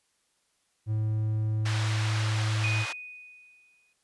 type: tone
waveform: triangle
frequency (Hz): 108.5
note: A2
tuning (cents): -24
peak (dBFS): -23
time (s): 0.86-2.86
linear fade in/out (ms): 50
type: band-pass noise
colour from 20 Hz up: pink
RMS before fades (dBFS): -36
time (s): 1.65-2.93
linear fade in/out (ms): 10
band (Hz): 970 to 5100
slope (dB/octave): 12
type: tone with exponential decay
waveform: sine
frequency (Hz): 2485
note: D#7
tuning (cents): -3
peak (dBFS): -27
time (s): 2.64-3.93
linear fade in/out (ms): 0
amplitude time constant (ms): 280
effects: white hiss -72 dBFS RMS until 4.03 s + resampled to 24000 Hz